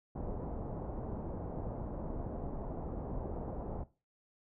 pink low-pass noise, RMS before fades -40 dBFS, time 0.15-3.84 s, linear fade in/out 10 ms, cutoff 810 Hz, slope 24 dB/octave, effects noise-tail reverb RT60 0.3 s tail -17 dB re dry

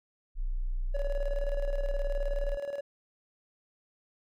sine tone, 30.53 Hz, B0, 19 cents flat, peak -28 dBFS, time 0.35-2.58 s, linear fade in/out 50 ms
triangle tone with tremolo, 566 Hz, C#5, 36 cents sharp, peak -29 dBFS, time 0.94-2.81 s, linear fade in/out 10 ms, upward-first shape square, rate 19 Hz, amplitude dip 60%
effects none

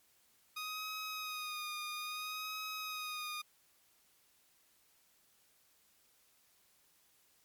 15% pulse tone with vibrato, 1244.5 Hz, D#6, in tune, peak -33 dBFS, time 0.56-3.42 s, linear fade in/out 10 ms, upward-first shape sine, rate 0.6 Hz, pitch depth 35 cents each way, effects white hiss -70 dBFS RMS until 7.44 s + MP3 96 kbps

